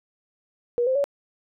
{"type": "tone with pitch steps", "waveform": "sine", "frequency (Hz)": [480.3, 520.8, 564.6], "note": ["B4", "C5", "C#5"], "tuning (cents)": [-48, -8, 32], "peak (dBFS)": -19, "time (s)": [0.78, 1.041], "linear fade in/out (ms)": 0, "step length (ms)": 87, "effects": []}